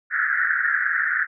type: band-pass noise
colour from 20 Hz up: pink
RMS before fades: -22 dBFS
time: 0.1-1.27 s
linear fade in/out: 50 ms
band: 1400 to 1900 Hz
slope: 96 dB/octave
effects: none